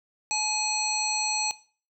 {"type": "harmonic tone with a mistuned harmonic", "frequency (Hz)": 855, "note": "A5", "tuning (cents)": -50, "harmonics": [1, 3, 5, 7, 9], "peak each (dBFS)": [-31, -31, -31, -31, -31], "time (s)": [0.31, 1.51], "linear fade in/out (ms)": 0, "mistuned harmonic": 3, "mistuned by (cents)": -32, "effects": ["noise-tail reverb RT60 0.4 s tail -18 dB re dry"]}